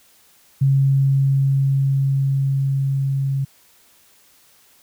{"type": "tone with level ramp", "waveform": "sine", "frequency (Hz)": 136.6, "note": "C#3", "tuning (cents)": -25, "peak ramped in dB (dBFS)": [-12, -18], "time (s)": [0.61, 3.45], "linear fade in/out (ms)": 10, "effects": ["white hiss -54 dBFS RMS until 4.82 s"]}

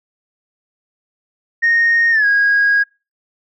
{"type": "tone with pitch glide", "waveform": "sine", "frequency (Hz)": [1854, 1642.2], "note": ["A#6", "G#6"], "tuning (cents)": [-10, -20], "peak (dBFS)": -9, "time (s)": [1.62, 2.84], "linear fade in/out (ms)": 20, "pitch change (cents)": -210, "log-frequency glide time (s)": [2.11, 2.26], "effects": ["noise-tail reverb RT60 0.3 s tail -26 dB re dry", "tanh soft clip ceiling -7 dBFS"]}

